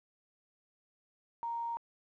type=tone with quantisation; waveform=sine; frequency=932.3 Hz; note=A#5; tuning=in tune; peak=-34 dBFS; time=1.43-1.77 s; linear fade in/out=0 ms; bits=9; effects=low-pass 3000 Hz 12 dB/octave